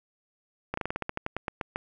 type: slowing click train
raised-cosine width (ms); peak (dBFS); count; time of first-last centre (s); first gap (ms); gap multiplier
0.5; -15; 14; 0.74-1.759; 34; 1.13
effects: none

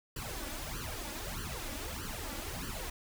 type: noise with flanger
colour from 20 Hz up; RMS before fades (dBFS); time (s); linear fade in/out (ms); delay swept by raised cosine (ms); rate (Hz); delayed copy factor
pink; -40; 0.16-2.9; 5; 0.66 to 3.56; 1.6; +1
effects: none

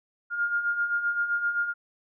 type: beating tone pair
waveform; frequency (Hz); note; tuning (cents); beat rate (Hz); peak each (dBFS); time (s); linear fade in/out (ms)
sine; 1407 / 1414.7; F6 / F6; +12 / +22; 7.7; -32 / -25; 0.3-1.74; 50
effects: none

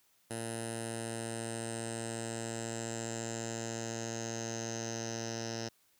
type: tone with low-pass filter sweep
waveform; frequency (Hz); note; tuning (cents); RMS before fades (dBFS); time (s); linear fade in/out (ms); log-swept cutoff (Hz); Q
10% pulse; 114.4; A#2; -32; -39; 0.3-5.69; 10; 10000 to 5700; 8.8
effects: white hiss -70 dBFS RMS until 5.99 s + high-pass 60 Hz 12 dB/octave

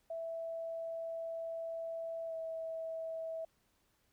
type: tone with pitch glide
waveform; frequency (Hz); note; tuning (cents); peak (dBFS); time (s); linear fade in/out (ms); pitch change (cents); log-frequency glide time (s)
sine; 659.3 to 650.6; E5 to E5; 0 to -23; -38; 0.1-3.45; 5; -23; 2.27-2.33
effects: pink hiss -75 dBFS RMS until 4.12 s

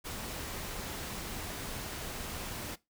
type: noise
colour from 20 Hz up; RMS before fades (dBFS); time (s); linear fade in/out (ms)
pink; -40; 0.04-2.76; 20
effects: noise-tail reverb RT60 0.2 s tail -19 dB re dry

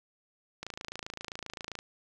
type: click train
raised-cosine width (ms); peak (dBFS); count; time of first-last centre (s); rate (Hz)
0.2; -21; 33; 0.63-1.789; 27.6
effects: none

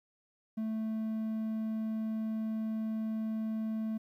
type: tone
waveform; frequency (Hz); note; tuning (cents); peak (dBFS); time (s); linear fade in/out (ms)
triangle; 220; A3; 0; -30; 0.57-3.98; 10
effects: 12-bit

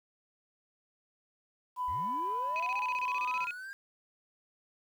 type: tone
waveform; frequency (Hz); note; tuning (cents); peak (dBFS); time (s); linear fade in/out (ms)
sine; 998; B5; +18; -30; 1.76-3.48; 50
type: linear sweep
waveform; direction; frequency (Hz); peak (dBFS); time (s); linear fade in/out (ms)
triangle; up; 53.3 to 1620; -39; 1.88-3.73; 0
type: tone bursts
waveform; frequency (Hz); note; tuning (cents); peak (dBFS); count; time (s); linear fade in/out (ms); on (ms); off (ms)
sine; 2529; D#7; +28; -32; 15; 2.56-3.508; 0; 38; 27
effects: tanh soft clip ceiling -25 dBFS + 10-bit

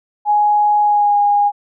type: tone with pitch glide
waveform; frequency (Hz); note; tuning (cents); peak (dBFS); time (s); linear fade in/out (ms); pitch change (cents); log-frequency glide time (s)
sine; 834 to 819.2; G#5 to G#5; +7 to -24; -10; 0.25-1.52; 50; -31; 0.82-1.18
effects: none

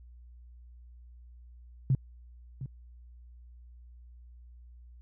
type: tone with echo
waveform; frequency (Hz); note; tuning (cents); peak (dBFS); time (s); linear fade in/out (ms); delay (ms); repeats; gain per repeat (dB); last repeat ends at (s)
sine; 132; C3; +16; -21; 1.9-1.95; 2; 710; 1; -13; 2.66
effects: added 60 Hz sine -49 dBFS peak until 5.01 s

